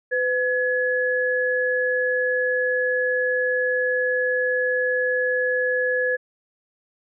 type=tone pair together; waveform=sine; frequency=503.9 / 1695 Hz; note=B4 / G#6; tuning=+35 / +35 cents; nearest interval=octave + major sixth; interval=2100 cents; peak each=-22 dBFS; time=0.11-6.17 s; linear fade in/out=20 ms; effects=none